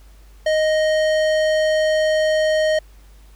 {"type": "tone with tanh clipping", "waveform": "sine", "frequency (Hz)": 622.3, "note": "D#5", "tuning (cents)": 0, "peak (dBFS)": -17, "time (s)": [0.46, 2.79], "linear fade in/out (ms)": 5, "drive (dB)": 17, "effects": ["added 50 Hz sine -43 dBFS peak until 3.35 s", "pink hiss -55 dBFS RMS until 3.35 s"]}